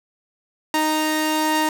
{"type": "tone pair together", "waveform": "sawtooth", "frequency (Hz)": [310.4, 930], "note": ["D#4", "A#5"], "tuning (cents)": [-4, -4], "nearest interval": "octave + perfect fifth", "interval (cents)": 1900, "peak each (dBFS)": [-17, -18], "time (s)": [0.74, 1.69], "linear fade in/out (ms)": 2, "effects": []}